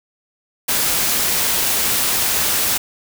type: noise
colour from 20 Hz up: white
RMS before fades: -18 dBFS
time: 0.68-2.78 s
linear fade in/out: 10 ms
effects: none